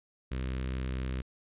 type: tone with notch filter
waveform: sawtooth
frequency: 64.4 Hz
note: C2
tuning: 27 cents flat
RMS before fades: -34 dBFS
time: 0.31-1.22 s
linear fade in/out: 10 ms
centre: 780 Hz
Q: 1
effects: resampled to 8000 Hz